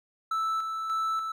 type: tone with tremolo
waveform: triangle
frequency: 1317 Hz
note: E6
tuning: 2 cents flat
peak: -24 dBFS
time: 0.31-1.32 s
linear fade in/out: 5 ms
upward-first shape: square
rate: 1.7 Hz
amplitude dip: 40%
effects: none